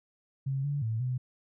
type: tone with pitch steps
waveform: sine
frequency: 135.4 / 143.5 / 111.7 / 126.6 Hz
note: C#3 / D3 / A2 / B2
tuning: -40 / -40 / +27 / +43 cents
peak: -28 dBFS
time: 0.46-1.18 s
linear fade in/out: 10 ms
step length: 180 ms
effects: none